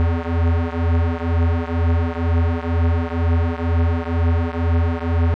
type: beating tone pair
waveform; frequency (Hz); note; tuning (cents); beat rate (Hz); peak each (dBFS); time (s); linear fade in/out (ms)
square; 83 / 85.1; E2 / F2; +12 / -44; 2.1; -19 / -21; 0-5.34; 0
effects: low-pass 2000 Hz 12 dB/octave